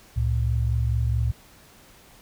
sine tone pair together, 69.02 / 113.7 Hz, C#2 / A#2, -7 / -43 cents, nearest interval major sixth, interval 864 cents, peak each -23 dBFS, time 0.16-1.32 s, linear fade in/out 10 ms, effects pink hiss -52 dBFS RMS until 2.21 s

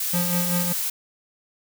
blue noise, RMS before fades -26 dBFS, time 0-0.9 s, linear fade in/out 5 ms
square tone with tremolo, 176.1 Hz, F3, 15 cents sharp, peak -22 dBFS, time 0.13-0.73 s, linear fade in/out 10 ms, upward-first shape sine, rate 5.2 Hz, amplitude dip 50%
effects none

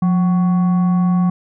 sine tone with frequency modulation, 178.5 Hz, F3, 38 cents sharp, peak -11 dBFS, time 0.02-1.3 s, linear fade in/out 5 ms, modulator 935 Hz, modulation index 0.27, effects tanh soft clip ceiling -7 dBFS

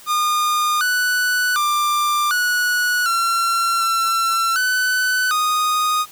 45% pulse tone with pitch steps, 1217 / 1485 / 1188 / 1468 / 1362 / 1348 / 1504 / 1239 Hz, D#6 / F#6 / D6 / F#6 / F6 / E6 / F#6 / D#6, -39 / +6 / +20 / -14 / -44 / +38 / +28 / -8 cents, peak -16 dBFS, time 0.06-6.06 s, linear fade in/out 50 ms, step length 750 ms, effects white hiss -43 dBFS RMS until 6.11 s

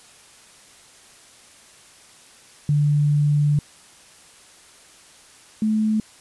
sine tone pair in turn, 146.83 / 216.4 Hz, D3 / A3, 0 / -29 cents, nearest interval perfect fifth, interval 671 cents, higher second, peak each -15 / -17 dBFS, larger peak first, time 2.69-3.59 / 5.62-6 s, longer first, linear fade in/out 2 ms, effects white hiss -49 dBFS RMS until 6.2 s + resampled to 24000 Hz

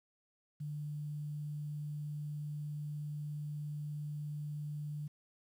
sine tone with quantisation, 148.6 Hz, D3, 21 cents sharp, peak -38 dBFS, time 0.6-5.08 s, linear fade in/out 10 ms, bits 11, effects none

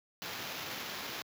white noise with sample-and-hold, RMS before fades -41 dBFS, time 0.22-1.22 s, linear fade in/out 0 ms, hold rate 8820 Hz, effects high-pass 100 Hz 12 dB/octave

